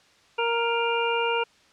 harmonic tone with a mistuned harmonic, 466.2 Hz, A#4, in tune, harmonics 1 / 2 / 3 / 5 / 6, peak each -26 / -27 / -31 / -32 / -30 dBFS, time 0.38-1.44 s, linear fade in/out 10 ms, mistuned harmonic 5, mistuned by +42 cents, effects white hiss -58 dBFS RMS until 1.72 s + low-pass 5000 Hz 12 dB/octave

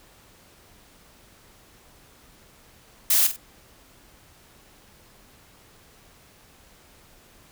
blue noise with echo, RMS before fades -19 dBFS, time 3.1-3.27 s, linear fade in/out 5 ms, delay 47 ms, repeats 2, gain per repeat -10 dB, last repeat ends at 3.364 s, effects pink hiss -54 dBFS RMS until 7.51 s

